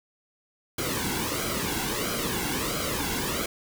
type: noise with flanger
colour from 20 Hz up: pink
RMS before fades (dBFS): -29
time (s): 0.78-3.46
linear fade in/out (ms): 5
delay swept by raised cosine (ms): 1.1 to 1.67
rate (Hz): 1.5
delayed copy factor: -0.7
effects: none